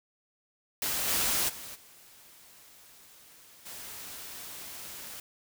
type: noise with level steps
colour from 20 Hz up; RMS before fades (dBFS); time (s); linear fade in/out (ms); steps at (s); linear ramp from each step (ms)
white; -31 / -28 / -43 / -55 / -43; 0.82-5.2; 2; 1.07 / 1.48 / 1.74 / 3.65; 20
effects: none